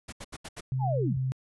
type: noise bursts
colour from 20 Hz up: pink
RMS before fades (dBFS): -40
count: 5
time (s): 0.08-0.609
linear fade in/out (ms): 10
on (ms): 45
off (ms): 76
type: tone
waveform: sine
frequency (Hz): 130.5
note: C3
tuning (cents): -4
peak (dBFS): -26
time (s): 0.72-1.32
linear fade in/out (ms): 0
type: linear sweep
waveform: sine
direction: down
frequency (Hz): 910 to 41.2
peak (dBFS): -28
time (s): 0.79-1.19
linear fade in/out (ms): 50
effects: resampled to 24000 Hz